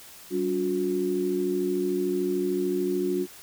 sine tone cluster, 192.7 / 286.1 / 359.6 Hz, G3 / D4 / F#4, -29 / -45 / -49 cents, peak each -32 / -30 / -25 dBFS, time 0.3-3.27 s, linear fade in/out 50 ms, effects white hiss -47 dBFS RMS until 3.42 s

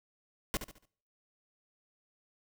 pink noise with echo, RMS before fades -32 dBFS, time 0.54-0.57 s, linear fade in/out 0 ms, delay 71 ms, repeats 4, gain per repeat -9 dB, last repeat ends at 0.854 s, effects noise-tail reverb RT60 0.6 s tail -25 dB re dry

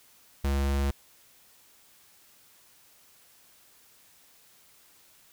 square tone, 69.3 Hz, C#2, in tune, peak -25 dBFS, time 0.44-0.91 s, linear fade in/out 5 ms, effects white hiss -59 dBFS RMS until 5.32 s

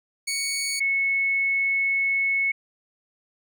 15% pulse / sine tone pair in turn, 2231 / 2199 Hz, C#7 / C#7, +11 / -14 cents, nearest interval unison, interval 25 cents, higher first, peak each -18 / -20 dBFS, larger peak first, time 0.27-0.8 / 0.8-2.52 s, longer second, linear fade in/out 10 ms, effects none

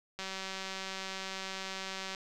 click train, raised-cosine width 0.2 ms, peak -22 dBFS, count 375, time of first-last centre 0.19-2.148 s, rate 191 Hz, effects none

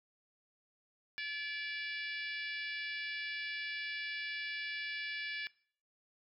harmonic tone with a mistuned harmonic, 574 Hz, D5, 40 cents flat, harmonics 3 / 4 / 5 / 6 / 7 / 8 / 9, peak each -41 / -42 / -48 / -49 / -52 / -51 / -52 dBFS, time 1.18-5.47 s, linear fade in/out 0 ms, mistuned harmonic 4, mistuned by +23 cents, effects noise-tail reverb RT60 0.5 s tail -21 dB re dry

